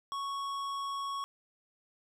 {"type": "tone with tanh clipping", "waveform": "triangle", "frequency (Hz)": 1108.7, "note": "C#6", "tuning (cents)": 0, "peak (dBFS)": -36, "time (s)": [0.12, 1.24], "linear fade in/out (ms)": 0, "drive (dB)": 18, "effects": []}